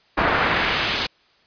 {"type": "noise with band-pass filter sweep", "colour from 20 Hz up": "brown", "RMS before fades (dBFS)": -21, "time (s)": [0.17, 1.07], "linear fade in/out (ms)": 10, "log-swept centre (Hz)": [1200, 4200], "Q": 1.2, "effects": ["white hiss -58 dBFS RMS until 1.46 s", "resampled to 11025 Hz"]}